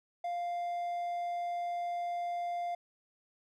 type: tone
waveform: triangle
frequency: 698.5 Hz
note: F5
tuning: in tune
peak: -31 dBFS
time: 0.24-2.75 s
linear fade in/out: 5 ms
effects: none